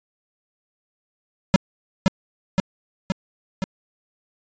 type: tone with echo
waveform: square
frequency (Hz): 190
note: F#3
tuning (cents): +46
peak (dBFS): -10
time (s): 1.54-1.56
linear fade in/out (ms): 0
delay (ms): 520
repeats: 4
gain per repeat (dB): -3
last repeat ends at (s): 3.64
effects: resampled to 16000 Hz